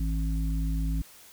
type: harmonic tone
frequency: 53.9 Hz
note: A1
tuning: 35 cents flat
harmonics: 1 / 3 / 5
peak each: -26 / -33 / -37 dBFS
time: 0-1.02 s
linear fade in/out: 5 ms
effects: white hiss -52 dBFS RMS until 1.32 s